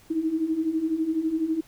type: beating tone pair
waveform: sine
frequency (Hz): 311.1 / 323.1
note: D#4 / E4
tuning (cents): 0 / -35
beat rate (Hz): 12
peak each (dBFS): -29 / -24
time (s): 0.1-1.61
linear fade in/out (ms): 10
effects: pink hiss -55 dBFS RMS until 1.67 s

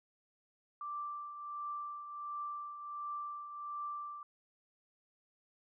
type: tone with tremolo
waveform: sine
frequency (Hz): 1174.7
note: D6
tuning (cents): 0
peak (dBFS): -37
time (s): 0.81-4.23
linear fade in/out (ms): 2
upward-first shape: triangle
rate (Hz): 1.4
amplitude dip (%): 60
effects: none

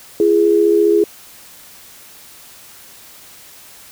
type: tone pair together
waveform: sine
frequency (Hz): 340 / 414.7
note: F4 / G#4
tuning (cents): -46 / -3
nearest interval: minor third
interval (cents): 343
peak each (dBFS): -14 / -11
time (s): 0.2-1.04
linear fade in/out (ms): 2
effects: white hiss -41 dBFS RMS until 3.91 s

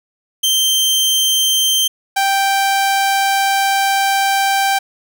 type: tone pair in turn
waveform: sawtooth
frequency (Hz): 3136 / 784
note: G7 / G5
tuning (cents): 0 / 0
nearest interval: 2 octaves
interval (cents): 2400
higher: first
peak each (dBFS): -9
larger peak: neither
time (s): 0.43-1.88 / 2.16-4.79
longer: second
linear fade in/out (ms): 10
effects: none

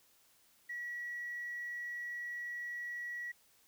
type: tone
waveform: sine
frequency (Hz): 1928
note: B6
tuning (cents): -42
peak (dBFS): -38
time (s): 0.69-3.32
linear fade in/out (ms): 10
effects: tanh soft clip ceiling -34 dBFS + white hiss -68 dBFS RMS until 3.67 s

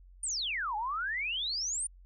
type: exponential two-way sweep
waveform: sine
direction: down then up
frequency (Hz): 9397 to 815 to 9397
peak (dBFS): -31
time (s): 0.23-1.87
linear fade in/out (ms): 5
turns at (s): 0.76
effects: added 45 Hz sine -52 dBFS peak until 2.05 s

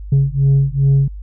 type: beating tone pair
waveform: sine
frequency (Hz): 136.5 / 139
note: C#3 / C#3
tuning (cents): -26 / +5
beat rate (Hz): 2.5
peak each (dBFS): -12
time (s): 0.12-1.08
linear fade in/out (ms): 5
effects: tanh soft clip ceiling -7 dBFS + added 50 Hz sine -27 dBFS peak until 1.22 s

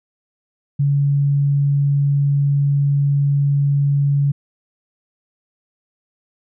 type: tone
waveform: sine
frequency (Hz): 141.6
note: C#3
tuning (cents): +37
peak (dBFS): -13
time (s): 0.79-4.32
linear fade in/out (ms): 10
effects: none

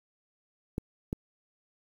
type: clicks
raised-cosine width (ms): 3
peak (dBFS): -18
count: 2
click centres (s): 0.781 / 1.129
effects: 8-bit

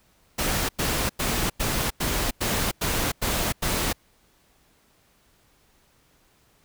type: noise bursts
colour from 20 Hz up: pink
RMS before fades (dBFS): -25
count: 9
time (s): 0.38-3.93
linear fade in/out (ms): 10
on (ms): 310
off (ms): 95
effects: pink hiss -62 dBFS RMS until 6.64 s

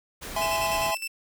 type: noise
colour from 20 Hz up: pink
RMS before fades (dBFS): -37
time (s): 0.21-0.92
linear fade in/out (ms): 20
type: chord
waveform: square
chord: E augmented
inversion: none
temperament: equal with one note detuned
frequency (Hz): 659.3 / 830.6 / 1029.7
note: E5 / G#5 / B#5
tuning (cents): 0 / 0 / -28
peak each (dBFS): -30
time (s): 0.36-0.95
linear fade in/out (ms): 5
type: tone with tremolo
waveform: sawtooth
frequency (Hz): 2660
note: E7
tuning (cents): +15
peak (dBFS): -26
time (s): 0.41-1.08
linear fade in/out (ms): 10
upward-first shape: square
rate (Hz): 9.8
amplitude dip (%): 70
effects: none

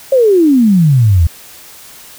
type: exponential sweep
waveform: sine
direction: down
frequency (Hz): 555 to 76.8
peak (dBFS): -5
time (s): 0.12-1.27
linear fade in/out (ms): 5
effects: white hiss -36 dBFS RMS until 2.18 s

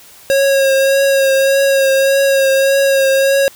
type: tone with vibrato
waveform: square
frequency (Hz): 544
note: C#5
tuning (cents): -33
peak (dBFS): -10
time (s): 0.3-3.48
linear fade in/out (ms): 0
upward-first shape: triangle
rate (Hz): 1.7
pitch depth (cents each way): 26
effects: white hiss -41 dBFS RMS until 3.55 s

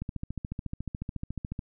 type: click train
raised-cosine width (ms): 5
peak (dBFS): -21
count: 23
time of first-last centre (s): 0.02-1.591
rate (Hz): 14
effects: none

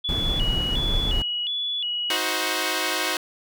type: tone with vibrato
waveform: sine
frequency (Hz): 3159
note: G7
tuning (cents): +13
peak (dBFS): -24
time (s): 0.04-2.17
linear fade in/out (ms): 10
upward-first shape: square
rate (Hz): 1.4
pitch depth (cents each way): 140
type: noise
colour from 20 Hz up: brown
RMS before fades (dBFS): -25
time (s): 0.09-1.22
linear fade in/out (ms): 0
type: chord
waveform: 5% pulse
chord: C diminished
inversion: first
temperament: equal with one note detuned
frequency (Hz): 316.4 / 370 / 523.3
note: Eb4 / Gb4 / C5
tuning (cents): +29 / 0 / 0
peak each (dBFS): -16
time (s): 2.1-3.17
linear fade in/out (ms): 2
effects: none

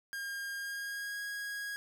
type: tone with pitch glide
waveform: 45% pulse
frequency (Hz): 1614 to 1647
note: G#6 to G#6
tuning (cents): -50 to -15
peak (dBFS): -37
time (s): 0.13-1.76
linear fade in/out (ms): 0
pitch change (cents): +35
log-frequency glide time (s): 0.57-1.21
effects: none

